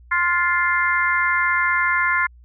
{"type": "harmonic tone with a mistuned harmonic", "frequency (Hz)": 349.2, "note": "F4", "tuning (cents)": 0, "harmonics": [3, 4, 5, 6], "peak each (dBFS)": [-22, -22, -22, -22], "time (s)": [0.11, 2.27], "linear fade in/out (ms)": 10, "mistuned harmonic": 4, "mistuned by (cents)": 16, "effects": ["added 60 Hz sine -44 dBFS peak until 2.44 s"]}